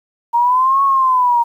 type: linear two-way sweep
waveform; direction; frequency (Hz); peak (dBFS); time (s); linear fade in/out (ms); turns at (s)
sine; up then down; 932.3 to 1108.7 to 932.3; -10; 0.33-1.44; 20; 0.83
effects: 8-bit